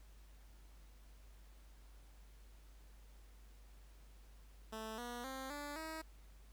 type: tone with pitch steps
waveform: 10% pulse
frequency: 220 / 241.3 / 264.7 / 290.3 / 318.4 Hz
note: A3 / B3 / C4 / D4 / D#4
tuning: 0 / -40 / +20 / -20 / +40 cents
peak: -36 dBFS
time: 4.72-6.02 s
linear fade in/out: 10 ms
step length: 260 ms
effects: added 50 Hz sine -57 dBFS peak until 6.52 s + pink hiss -69 dBFS RMS until 6.52 s